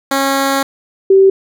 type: tone pair in turn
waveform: 10% pulse / sine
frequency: 273.2 / 386.4 Hz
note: C#4 / G4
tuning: -25 / -25 cents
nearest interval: tritone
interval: 600 cents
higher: second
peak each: -4 dBFS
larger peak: neither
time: 0.11-0.63 / 1.1-1.3 s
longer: first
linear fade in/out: 5 ms
effects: none